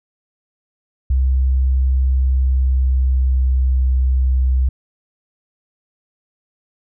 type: tone with pitch glide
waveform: sine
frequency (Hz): 65.2 to 64.41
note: C2 to C2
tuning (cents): -5 to -27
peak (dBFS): -12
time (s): 1.1-4.69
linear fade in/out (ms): 5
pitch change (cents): -22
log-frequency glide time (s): 2.24-3.63
effects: none